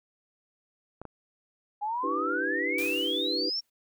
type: clicks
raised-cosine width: 1 ms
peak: -26 dBFS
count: 2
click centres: 1.016 / 1.053 s
type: exponential sweep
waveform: sine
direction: up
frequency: 812 to 5588 Hz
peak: -28 dBFS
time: 1.81-3.61 s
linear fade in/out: 20 ms
type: chord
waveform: sine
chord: E minor seventh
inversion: third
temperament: equal with one note detuned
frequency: 293.7 / 329.6 / 388.6 / 493.9 Hz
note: D4 / E4 / G4 / B4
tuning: 0 / 0 / -15 / 0 cents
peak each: -35 dBFS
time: 2.03-3.5 s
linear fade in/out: 10 ms
type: noise with exponential decay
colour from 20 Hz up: white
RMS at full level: -37 dBFS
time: 2.78-3.7 s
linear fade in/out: 5 ms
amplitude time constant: 200 ms
effects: none